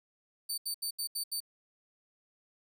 20% pulse tone bursts, 4576 Hz, D8, 46 cents flat, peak -27 dBFS, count 6, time 0.49-1.404 s, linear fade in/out 10 ms, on 89 ms, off 76 ms, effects none

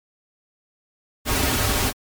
pink noise with comb filter, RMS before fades -21 dBFS, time 1.25-1.93 s, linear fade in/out 50 ms, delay 5.9 ms, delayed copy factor -0.7, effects MP3 96 kbps

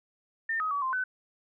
sine tone with pitch steps, 1808 / 1263 / 1139 / 1045 / 1509 Hz, A6 / D#6 / C#6 / C6 / F#6, +47 / +26 / +47 / -2 / +34 cents, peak -27 dBFS, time 0.49-1.04 s, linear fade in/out 5 ms, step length 110 ms, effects none

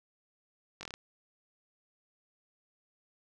slowing click train, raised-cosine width 0.2 ms, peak -24 dBFS, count 6, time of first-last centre 0.81-0.94 s, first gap 20 ms, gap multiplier 1.13, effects none

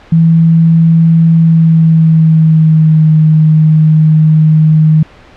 sine tone with pitch glide, 164.2 to 156.15 Hz, E3 to D#3, -6 to +7 cents, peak -3 dBFS, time 0.12-5.03 s, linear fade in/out 5 ms, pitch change -87 cents, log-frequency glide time 1.36-3.11 s, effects pink hiss -38 dBFS RMS until 5.36 s + low-pass 3000 Hz 12 dB/octave

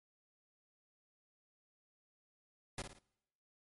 pink noise with echo, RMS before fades -41 dBFS, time 2.78-2.82 s, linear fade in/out 2 ms, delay 56 ms, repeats 3, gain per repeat -7 dB, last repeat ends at 2.988 s, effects noise-tail reverb RT60 1.0 s tail -26 dB re dry + MP3 48 kbps

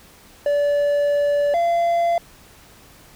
triangle tone pair in turn, 578 / 684 Hz, D5 / F5, -28 / -36 cents, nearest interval minor third, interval 292 cents, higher second, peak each -14 dBFS, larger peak neither, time 0.46-1.54 / 1.54-2.18 s, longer first, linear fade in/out 2 ms, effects pink hiss -48 dBFS RMS until 3.15 s

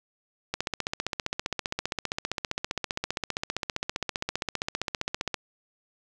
click train, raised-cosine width 0.2 ms, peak -11 dBFS, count 74, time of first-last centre 0.54-5.343 s, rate 15.2 Hz, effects none

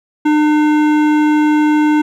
triangle tone with hard clipping, 302.1 Hz, D4, 49 cents sharp, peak -11 dBFS, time 0.25-2.02 s, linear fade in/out 10 ms, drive 18 dB, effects none

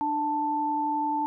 sine tone pair together, 298.1 / 883 Hz, D4 / A5, +26 / +6 cents, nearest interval octave + perfect fifth, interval 1880 cents, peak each -31 / -25 dBFS, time 0.01-1.26 s, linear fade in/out 0 ms, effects none

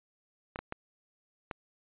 clicks, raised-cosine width 0.5 ms, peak -21 dBFS, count 4, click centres 0.559 / 0.59 / 0.724 / 1.512 s, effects resampled to 8000 Hz

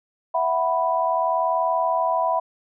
sine chord, E suspended second, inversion none, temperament equal, 659.3 / 740 / 987.8 Hz, E5 / F#5 / B5, 0 / 0 / 0 cents, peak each -23 / -25 / -22 dBFS, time 0.34-2.4 s, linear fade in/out 10 ms, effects none

